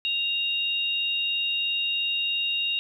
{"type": "tone pair together", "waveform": "sine", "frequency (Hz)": [2794, 3757], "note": ["F7", "A#7"], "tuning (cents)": [0, 13], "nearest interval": "perfect fourth", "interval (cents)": 513, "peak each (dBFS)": [-25, -29], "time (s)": [0.05, 2.79], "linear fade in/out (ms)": 0, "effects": ["10-bit"]}